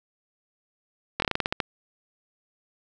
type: slowing click train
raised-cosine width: 0.3 ms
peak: -8 dBFS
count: 10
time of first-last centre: 1.2-1.602 s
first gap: 22 ms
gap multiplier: 1.17
effects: none